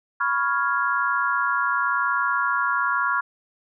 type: chord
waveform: sine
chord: C# dominant seventh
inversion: third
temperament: equal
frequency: 987.8 / 1108.7 / 1396.9 / 1661.2 Hz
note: B5 / C#6 / E#6 / G#6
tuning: 0 / 0 / 0 / 0 cents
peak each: -28 / -25 / -23 / -28 dBFS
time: 0.2-3.21 s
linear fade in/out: 10 ms
effects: none